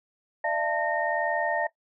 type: tone cluster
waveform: sine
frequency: 598 / 679 / 890 / 1843 Hz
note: D5 / F5 / A5 / A#6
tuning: +31 / -49 / +20 / -20 cents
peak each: -30 dBFS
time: 0.44-1.67 s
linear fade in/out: 5 ms
effects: noise-tail reverb RT60 0.1 s tail -17 dB re dry

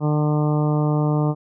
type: harmonic tone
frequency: 150.2 Hz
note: D3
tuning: 39 cents sharp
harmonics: 1 / 2 / 3 / 4 / 5 / 6 / 7 / 8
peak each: -18 / -24 / -28 / -30 / -32 / -34 / -35 / -36 dBFS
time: 0-1.35 s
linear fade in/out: 50 ms
effects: none

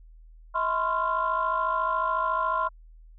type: tone cluster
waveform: sine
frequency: 641 / 1017 / 1071 / 1382 Hz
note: E5 / C6 / C6 / F6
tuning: -49 / -50 / +40 / -19 cents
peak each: -32 / -26 / -28 / -30 dBFS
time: 0.54-2.69 s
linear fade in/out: 20 ms
effects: tanh soft clip ceiling -15 dBFS + added 40 Hz sine -47 dBFS peak until 3.18 s

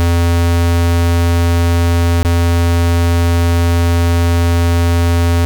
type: tone with dropouts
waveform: square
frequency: 85.4 Hz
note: F2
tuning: 38 cents flat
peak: -10 dBFS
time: 0-5.45 s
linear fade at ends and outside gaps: 0 ms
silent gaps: 2.23-2.249 s
effects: none

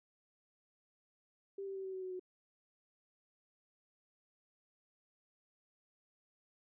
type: tone with pitch steps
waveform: sine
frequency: 393.5 / 389 / 384.5 / 380.1 / 375.7 / 371.4 / 367.1 Hz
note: G4 / G4 / G4 / F#4 / F#4 / F#4 / F#4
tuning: +7 / -13 / -33 / +47 / +26 / +7 / -14 cents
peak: -40 dBFS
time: 1.58-2.196 s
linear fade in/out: 5 ms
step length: 88 ms
effects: none

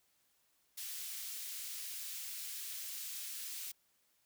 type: high-pass noise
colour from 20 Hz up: white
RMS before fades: -44 dBFS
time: 0.77-3.72 s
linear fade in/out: 10 ms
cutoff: 2600 Hz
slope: 12 dB/octave
effects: white hiss -75 dBFS RMS until 4.25 s

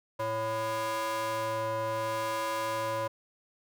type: ring-modulated tone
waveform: 40% pulse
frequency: 221.9 Hz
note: A3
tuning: 15 cents sharp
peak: -26 dBFS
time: 0.19-3.08 s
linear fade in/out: 10 ms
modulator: 777 Hz
effects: none

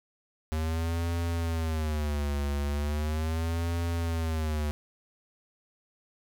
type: tone with vibrato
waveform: square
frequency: 77.78 Hz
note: D#2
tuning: in tune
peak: -28 dBFS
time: 0.52-4.71 s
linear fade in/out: 0 ms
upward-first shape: sine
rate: 0.38 Hz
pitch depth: 150 cents each way
effects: none

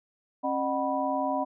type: tone cluster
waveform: sine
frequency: 271.1 / 610 / 748 / 981 Hz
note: C#4 / D#5 / F#5 / B5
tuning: -38 / -34 / +19 / -12 cents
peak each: -31 dBFS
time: 0.43-1.45 s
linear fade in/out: 20 ms
effects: none

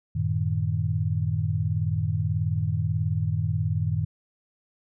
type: tone cluster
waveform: sine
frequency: 93.4 / 111.9 / 153.8 Hz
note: F#2 / A2 / D#3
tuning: +17 / +30 / -20 cents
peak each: -27 dBFS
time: 0.15-4.05 s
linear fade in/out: 10 ms
effects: none

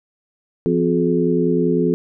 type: harmonic tone with a mistuned harmonic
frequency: 85.5 Hz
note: F2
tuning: 36 cents flat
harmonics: 2 / 3 / 4 / 5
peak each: -20 / -20 / -20 / -20 dBFS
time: 0.66-1.94 s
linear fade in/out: 0 ms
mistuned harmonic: 4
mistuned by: +75 cents
effects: none

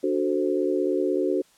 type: chord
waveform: sine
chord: D dominant seventh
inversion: none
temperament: equal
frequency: 293.7 / 370 / 440 / 523.3 Hz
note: D4 / F#4 / A4 / C5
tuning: 0 / 0 / 0 / 0 cents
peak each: -27 / -24 / -29 / -29 dBFS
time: 0.03-1.42 s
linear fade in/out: 10 ms
effects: white hiss -59 dBFS RMS until 1.57 s + low-pass 10000 Hz 12 dB/octave

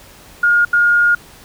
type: tone bursts at uneven times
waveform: sine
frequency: 1424 Hz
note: F6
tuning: 33 cents sharp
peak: -9 dBFS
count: 2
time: 0.43-0.65 / 0.73-1.15 s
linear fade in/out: 5 ms
effects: pink hiss -42 dBFS RMS until 1.44 s

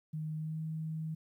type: tone with pitch glide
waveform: sine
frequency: 155.56 to 158.37 Hz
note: D#3 to D#3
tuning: 0 to +31 cents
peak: -35 dBFS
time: 0.13-1.15 s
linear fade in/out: 10 ms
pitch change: +31 cents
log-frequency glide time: 0.36-0.59 s
effects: 12-bit

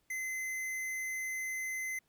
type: tone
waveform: square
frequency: 2052 Hz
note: C7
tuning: 34 cents flat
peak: -36 dBFS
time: 0.1-1.99 s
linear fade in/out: 5 ms
effects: pink hiss -75 dBFS RMS until 2.08 s

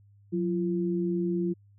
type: tone pair together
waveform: sine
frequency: 181.6 / 342.8 Hz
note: F#3 / F4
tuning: -32 / -32 cents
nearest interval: major seventh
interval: 1100 cents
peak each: -28 dBFS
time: 0.32-1.54 s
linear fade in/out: 20 ms
effects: added 101 Hz sine -55 dBFS peak until 1.78 s

